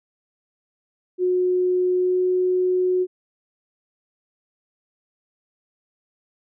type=tone with pitch glide; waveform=sine; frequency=363.8 to 366.1 Hz; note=F#4 to F#4; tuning=-29 to -18 cents; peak=-17 dBFS; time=1.18-3.07 s; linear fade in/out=50 ms; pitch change=+11 cents; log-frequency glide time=1.96-2.19 s; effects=none